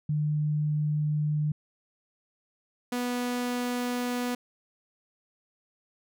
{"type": "tone pair in turn", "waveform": ["sine", "sawtooth"], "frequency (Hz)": [150.5, 245.5], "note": ["D3", "B3"], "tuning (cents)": [43, -10], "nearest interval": "minor sixth", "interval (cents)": 847, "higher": "second", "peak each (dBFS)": -24, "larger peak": "neither", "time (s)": [[0.09, 1.52], [2.92, 4.35]], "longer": "neither", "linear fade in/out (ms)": 5, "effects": []}